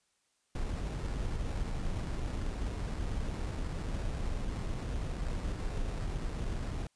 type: noise with sample-and-hold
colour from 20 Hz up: brown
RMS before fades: -35 dBFS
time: 0.55-6.87 s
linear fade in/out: 2 ms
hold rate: 3150 Hz
effects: white hiss -75 dBFS RMS until 6.95 s + resampled to 22050 Hz